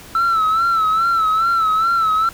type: tone with vibrato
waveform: sine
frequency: 1323 Hz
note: E6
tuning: 6 cents sharp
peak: -11 dBFS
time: 0.15-2.29 s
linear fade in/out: 2 ms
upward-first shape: sine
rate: 2.4 Hz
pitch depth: 69 cents each way
effects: tanh soft clip ceiling -12 dBFS + pink hiss -39 dBFS RMS until 2.33 s

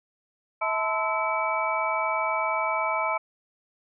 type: tone cluster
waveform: sine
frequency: 646 / 879 / 1027 / 1310 / 2290 Hz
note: E5 / A5 / C6 / E6 / D7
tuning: -35 / -2 / -33 / -11 / -44 cents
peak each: -30 dBFS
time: 0.61-3.18 s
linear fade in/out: 10 ms
effects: none

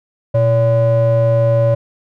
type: ring-modulated tone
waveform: triangle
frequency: 225 Hz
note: A3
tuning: 39 cents sharp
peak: -5 dBFS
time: 0.34-1.75 s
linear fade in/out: 10 ms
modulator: 344 Hz
effects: none

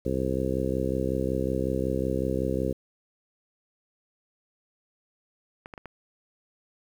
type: harmonic tone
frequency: 65.41 Hz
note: C2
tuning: in tune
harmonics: 1 / 2 / 3 / 4 / 5 / 6 / 7 / 8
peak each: -33 / -33 / -33 / -33 / -33 / -33 / -33 / -33 dBFS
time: 0.05-2.73 s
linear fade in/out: 10 ms
type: clicks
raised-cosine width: 0.5 ms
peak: -25 dBFS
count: 4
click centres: 5.659 / 5.738 / 5.778 / 5.857 s
effects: 9-bit

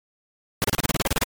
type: noise bursts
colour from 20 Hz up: pink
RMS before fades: -21 dBFS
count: 12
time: 0.62-1.236 s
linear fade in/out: 0 ms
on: 22 ms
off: 32 ms
effects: MP3 96 kbps

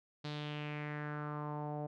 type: tone with low-pass filter sweep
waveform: sawtooth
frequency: 148.9 Hz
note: D3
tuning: 24 cents sharp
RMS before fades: -41 dBFS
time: 0.24-1.87 s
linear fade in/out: 10 ms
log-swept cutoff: 4200 to 660 Hz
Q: 3.4
effects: none

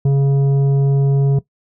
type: tone with tanh clipping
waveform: triangle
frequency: 138.59 Hz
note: C#3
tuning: in tune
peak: -12 dBFS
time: 0.05-1.39 s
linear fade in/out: 5 ms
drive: 12 dB
effects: noise-tail reverb RT60 0.1 s tail -17 dB re dry

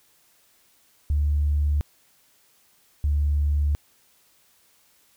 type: tone pair in turn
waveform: sine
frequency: 73.42 / 73.04 Hz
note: D2 / D2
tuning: 0 / -9 cents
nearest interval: unison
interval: 9 cents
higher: first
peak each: -18 dBFS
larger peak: neither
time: 1.1-1.81 / 3.04-3.75 s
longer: neither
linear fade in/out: 0 ms
effects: tanh soft clip ceiling -14 dBFS + white hiss -61 dBFS RMS until 5.16 s

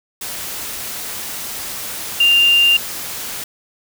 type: tone in noise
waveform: sine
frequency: 2794 Hz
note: F7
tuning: in tune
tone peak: -9 dBFS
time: 2.2-2.77 s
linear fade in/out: 5 ms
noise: white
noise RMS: -27 dBFS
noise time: 0.21-3.44 s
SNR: +15 dB
effects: none

